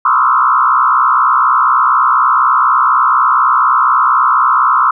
sine tone with frequency modulation, 1187 Hz, D6, 18 cents sharp, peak -7 dBFS, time 0.05-4.91 s, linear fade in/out 5 ms, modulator 64.1 Hz, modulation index 2.9, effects none

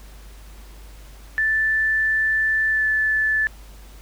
sine tone with pitch glide, 1760 to 1743.8 Hz, A6 to A6, 0 to -16 cents, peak -17 dBFS, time 1.38-3.47 s, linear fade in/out 0 ms, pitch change -16 cents, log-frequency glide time 2.7-2.84 s, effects added 50 Hz sine -40 dBFS peak until 4.01 s + pink hiss -49 dBFS RMS until 4.01 s

